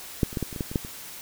clicks, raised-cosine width 3 ms, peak -7 / -26 / -14 / -14 / -25 / -22 / -14 / -22 / -10 / -24 dBFS, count 10, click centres 0.232 / 0.329 / 0.372 / 0.427 / 0.528 / 0.562 / 0.608 / 0.715 / 0.758 / 0.849 s, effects white hiss -41 dBFS RMS until 1.21 s

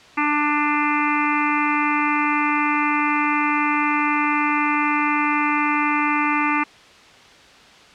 harmonic tone with a mistuned harmonic, 296 Hz, D4, 14 cents sharp, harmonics 1 / 3 / 4 / 5 / 6 / 7 / 8 / 9, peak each -23 / -24 / -23 / -30 / -31 / -25 / -27 / -30 dBFS, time 0.17-6.64 s, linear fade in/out 10 ms, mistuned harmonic 8, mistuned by +22 cents, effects white hiss -46 dBFS RMS until 7.94 s + low-pass 4000 Hz 12 dB/octave

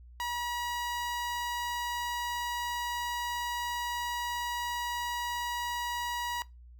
sawtooth tone with notch filter, 963 Hz, B5, 44 cents flat, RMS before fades -34 dBFS, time 0.2-6.42 s, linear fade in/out 0 ms, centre 9900 Hz, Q 2, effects noise-tail reverb RT60 0.2 s tail -20 dB re dry + added 60 Hz sine -49 dBFS peak until 6.79 s

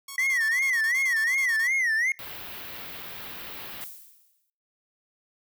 5% pulse tone bursts, 1104 Hz, C#6, 7 cents flat, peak -25 dBFS, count 15, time 0.08-1.675 s, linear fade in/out 5 ms, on 83 ms, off 25 ms
triangle tone with vibrato, 1947 Hz, B6, 25 cents flat, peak -20 dBFS, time 0.18-2.12 s, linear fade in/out 2 ms, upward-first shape sine, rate 2.7 Hz, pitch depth 180 cents each way
white band-stop noise, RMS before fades -39 dBFS, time 2.19-3.84 s, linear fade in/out 0 ms, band 3900 to 15000 Hz, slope 24 dB/octave
violet noise with exponential decay, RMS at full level -37 dBFS, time 3.81-4.5 s, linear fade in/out 0 ms, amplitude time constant 150 ms
effects noise-tail reverb RT60 0.7 s tail -26 dB re dry

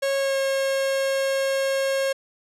45% pulse tone with pitch glide, 548 to 541.7 Hz, C#5 to C#5, -20 to -40 cents, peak -21 dBFS, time 0.02-2.13 s, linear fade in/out 10 ms, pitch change -20 cents, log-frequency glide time 0.18-0.37 s, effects low-pass 11000 Hz 12 dB/octave

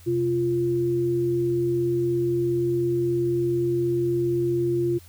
sine tone pair together, 130 / 347.1 Hz, C3 / F4, -11 / -11 cents, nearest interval octave + perfect fourth, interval 1700 cents, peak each -28 / -21 dBFS, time 0.06-4.99 s, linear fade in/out 20 ms, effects added 86 Hz sine -47 dBFS peak until 5.08 s + white hiss -53 dBFS RMS until 5.08 s

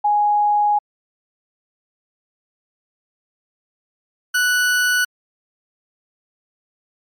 sine / 40% pulse tone pair in turn, 830.6 / 1480 Hz, G#5 / F#6, 0 / 0 cents, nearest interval minor seventh, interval 1000 cents, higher second, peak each -13 / -14 dBFS, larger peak first, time 0.04-0.79 / 4.34-5.05 s, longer first, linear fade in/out 10 ms, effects MP3 64 kbps

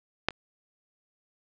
clicks, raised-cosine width 0.3 ms, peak -7 / -30 dBFS, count 2, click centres 0.286 / 0.307 s, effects resampled to 16000 Hz + 8-bit

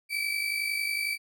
35% pulse tone pair together, 2280 / 2331 Hz, C#7 / D7, +48 / -14 cents, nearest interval unison, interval 38 cents, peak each -30 / -28 dBFS, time 0.09-1.18 s, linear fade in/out 50 ms, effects none

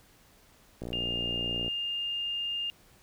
click train, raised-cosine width 2 ms, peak -24 dBFS, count 52, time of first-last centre 0.82-1.68 s, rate 59.3 Hz
sine tone, 2814 Hz, F7, 12 cents sharp, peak -30 dBFS, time 0.93-2.7 s, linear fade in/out 0 ms
effects pink hiss -60 dBFS RMS until 3.02 s

